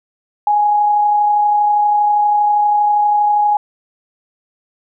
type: tone with amplitude modulation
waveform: sine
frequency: 832 Hz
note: G#5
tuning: 3 cents sharp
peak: -9 dBFS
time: 0.47-3.57 s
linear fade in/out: 2 ms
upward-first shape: sine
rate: 32.5 Hz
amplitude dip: 25%
effects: none